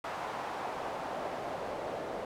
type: noise with band-pass filter sweep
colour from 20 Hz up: pink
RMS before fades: -38 dBFS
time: 0.04-2.25 s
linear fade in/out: 2 ms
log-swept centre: 920 to 560 Hz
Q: 1.7
effects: none